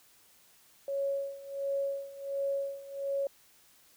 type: tone with tremolo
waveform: sine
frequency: 554.4 Hz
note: C#5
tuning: in tune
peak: -28 dBFS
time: 0.88-3.27 s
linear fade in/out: 2 ms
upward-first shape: sine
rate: 1.4 Hz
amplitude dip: 85%
effects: white hiss -62 dBFS RMS until 3.96 s